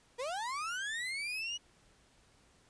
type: linear sweep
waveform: 35% pulse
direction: up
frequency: 461.3 to 2934 Hz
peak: -34 dBFS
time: 0.18-1.58 s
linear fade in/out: 20 ms
effects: pink hiss -66 dBFS RMS until 2.69 s + resampled to 22050 Hz